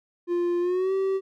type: tone with pitch glide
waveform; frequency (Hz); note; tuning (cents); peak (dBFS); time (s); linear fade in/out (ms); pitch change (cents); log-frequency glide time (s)
triangle; 349.2 to 385.2; F4 to G4; 0 to -30; -20; 0.27-1.21; 50; +170; 0.6-0.93
effects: none